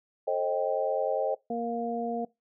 sine chord, A half-diminished seventh, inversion none, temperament equal with one note detuned, 440 / 532.4 / 622.3 / 784 Hz, A4 / C5 / Eb5 / G5, 0 / +30 / 0 / 0 cents, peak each -33 / -29 / -30 / -33 dBFS, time 0.27-1.35 s, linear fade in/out 10 ms
harmonic tone, 234 Hz, A#3, 7 cents sharp, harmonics 1 / 2 / 3, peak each -33 / -33 / -33 dBFS, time 1.5-2.25 s, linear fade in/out 5 ms
effects noise-tail reverb RT60 0.2 s tail -22 dB re dry

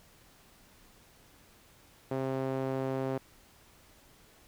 sawtooth tone with band-pass filter, 132.8 Hz, C3, 26 cents sharp, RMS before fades -33 dBFS, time 2.11-3.18 s, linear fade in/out 5 ms, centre 480 Hz, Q 1.1, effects pink hiss -60 dBFS RMS until 4.47 s

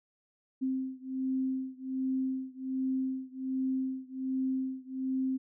sine beating tone pair, 261.6 / 262.9 Hz, C4 / C4, 0 / +8 cents, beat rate 1.3 Hz, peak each -33 / -34 dBFS, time 0.61-5.38 s, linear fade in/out 20 ms, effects none

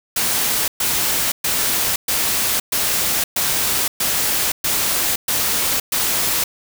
white noise bursts, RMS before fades -19 dBFS, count 10, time 0.16-6.44 s, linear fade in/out 5 ms, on 520 ms, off 120 ms, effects none

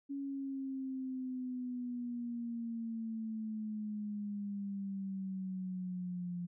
sine exponential sweep, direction down, 279.9 to 174.61 Hz, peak -37 dBFS, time 0.09-6.47 s, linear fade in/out 20 ms, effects none

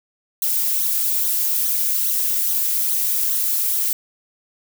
violet noise with flanger, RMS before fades -20 dBFS, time 0.42-3.93 s, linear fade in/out 2 ms, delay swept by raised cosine 0.39 to 3.39 ms, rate 2.4 Hz, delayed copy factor -0.7, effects none

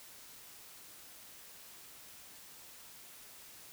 silence, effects white hiss -54 dBFS RMS until 3.72 s

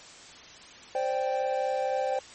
triangle chord, C suspended second, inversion none, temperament equal, 523.3 / 587.3 / 784 Hz, C5 / D5 / G5, 0 / 0 / 0 cents, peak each -27 / -31 / -28 dBFS, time 0.95-2.19 s, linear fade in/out 2 ms, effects white hiss -48 dBFS RMS until 2.34 s + MP3 32 kbps

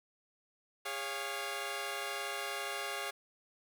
10% pulse chord, Db major, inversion second, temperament equal with one note detuned, 407.7 / 554.4 / 698.5 Hz, Ab4 / Db5 / F5, -32 / 0 / 0 cents, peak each -33 dBFS, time 0.85-3.11 s, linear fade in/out 10 ms, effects none

